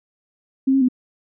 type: tone with pitch steps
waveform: sine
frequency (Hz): 266.4 / 269.8 / 253.3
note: C4 / C#4 / B3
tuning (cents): +31 / -47 / +44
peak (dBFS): -13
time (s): 0.67-0.886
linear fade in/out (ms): 10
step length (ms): 72
effects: none